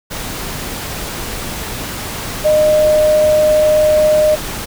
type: tone in noise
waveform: sine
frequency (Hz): 612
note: D#5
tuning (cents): -29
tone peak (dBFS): -8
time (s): 2.44-4.36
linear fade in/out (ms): 20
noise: pink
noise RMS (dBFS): -24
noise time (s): 0.1-4.66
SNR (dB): +13
effects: none